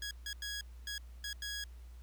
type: tone bursts at uneven times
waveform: 15% pulse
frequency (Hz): 1661.2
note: G#6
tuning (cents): 0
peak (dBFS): -32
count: 6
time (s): 0.02-0.11 / 0.26-0.33 / 0.42-0.61 / 0.87-0.98 / 1.24-1.33 / 1.42-1.64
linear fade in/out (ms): 2
effects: added 60 Hz sine -48 dBFS peak until 2.02 s + pink hiss -67 dBFS RMS until 2.02 s